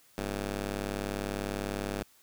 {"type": "ring-modulated tone", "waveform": "10% pulse", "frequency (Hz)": 100, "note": "G2", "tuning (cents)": 35, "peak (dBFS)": -21, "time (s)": [0.18, 2.03], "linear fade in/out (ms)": 0, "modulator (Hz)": 120, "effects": ["white hiss -62 dBFS RMS until 2.22 s"]}